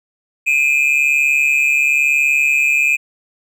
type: tone pair together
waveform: triangle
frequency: 2417 / 2558 Hz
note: D7 / D#7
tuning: +49 / +47 cents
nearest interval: minor second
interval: 98 cents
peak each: -13 dBFS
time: 0.46-2.97 s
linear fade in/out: 20 ms
effects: none